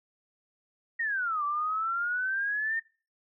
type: exponential two-way sweep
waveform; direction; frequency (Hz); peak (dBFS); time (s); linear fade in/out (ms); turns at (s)
sine; down then up; 1897 to 1155 to 1831; -27; 0.99-2.8; 10; 1.44
effects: noise-tail reverb RT60 0.4 s tail -25 dB re dry